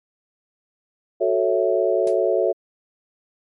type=chord; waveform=sine; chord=F# minor seventh; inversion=none; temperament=equal; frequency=370 / 440 / 554.4 / 659.3 Hz; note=F#4 / A4 / C#5 / E5; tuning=0 / 0 / 0 / 0 cents; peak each=-22 dBFS; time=1.2-2.53 s; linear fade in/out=20 ms
type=noise with exponential decay; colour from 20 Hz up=white; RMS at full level=-36 dBFS; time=2.07-2.19 s; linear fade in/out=2 ms; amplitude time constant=24 ms
effects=MP3 48 kbps